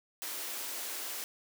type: high-pass noise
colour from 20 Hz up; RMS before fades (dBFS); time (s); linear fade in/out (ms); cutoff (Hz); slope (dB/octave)
white; -39; 0.22-1.24; 0; 260; 48
effects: none